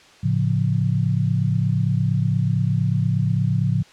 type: chord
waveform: sine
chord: A augmented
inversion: none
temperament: equal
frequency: 110 / 138.59 / 174.61 Hz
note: A2 / C#3 / E#3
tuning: 0 / 0 / 0 cents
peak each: -21 / -21 / -23 dBFS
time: 0.23-3.83 s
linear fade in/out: 10 ms
effects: white hiss -49 dBFS RMS until 3.92 s + low-pass 5000 Hz 12 dB/octave

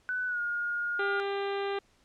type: tone with pitch glide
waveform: sine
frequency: 1497 to 1426.1 Hz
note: F#6 to F6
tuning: +20 to +36 cents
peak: -29 dBFS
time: 0.09-1.2 s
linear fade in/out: 0 ms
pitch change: -84 cents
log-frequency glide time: 0.27-0.4 s
type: harmonic tone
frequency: 398 Hz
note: G4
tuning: 26 cents sharp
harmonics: 1 / 2 / 3 / 4 / 5 / 6 / 7 / 8 / 9 / 10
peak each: -31 / -37 / -41 / -43 / -45 / -47 / -48 / -49 / -50 / -51 dBFS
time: 0.99-1.79 s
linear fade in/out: 5 ms
effects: pink hiss -66 dBFS RMS until 2.04 s + low-pass 8000 Hz 12 dB/octave

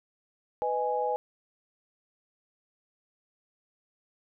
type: chord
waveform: sine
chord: G# minor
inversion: first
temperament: just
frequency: 498.4 / 623 / 830.6 Hz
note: B4 / D#5 / G#5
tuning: +16 / +2 / 0 cents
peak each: -30 / -34 / -29 dBFS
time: 0.62-1.16 s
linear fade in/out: 0 ms
effects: none

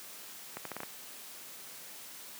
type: accelerating click train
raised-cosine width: 0.5 ms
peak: -23 dBFS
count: 6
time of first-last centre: 0.57-0.833 s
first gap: 83 ms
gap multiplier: 0.77
effects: white hiss -48 dBFS RMS until 2.39 s + high-pass 150 Hz 12 dB/octave

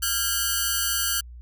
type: ring-modulated tone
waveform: 5% pulse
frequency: 1504 Hz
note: F#6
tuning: 28 cents sharp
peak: -8 dBFS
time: 0.02-1.21 s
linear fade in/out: 10 ms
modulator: 112 Hz
effects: added 60 Hz sine -39 dBFS peak until 1.41 s

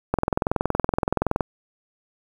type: click train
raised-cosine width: 1 ms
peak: -6 dBFS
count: 28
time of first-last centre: 0.14-1.408 s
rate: 21.3 Hz
effects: 7-bit

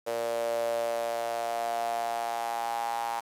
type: tone with high-pass filter sweep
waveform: sawtooth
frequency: 116.54 Hz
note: A#2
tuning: in tune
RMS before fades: -31 dBFS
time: 0.06-3.21 s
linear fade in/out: 20 ms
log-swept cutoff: 530 to 860 Hz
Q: 8
effects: resampled to 32000 Hz + 8-bit

